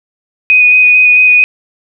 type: tone with vibrato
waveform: sine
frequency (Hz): 2489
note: D#7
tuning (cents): 0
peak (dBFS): -3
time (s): 0.5-1.44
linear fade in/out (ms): 0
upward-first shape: square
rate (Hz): 4.5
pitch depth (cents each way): 11
effects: none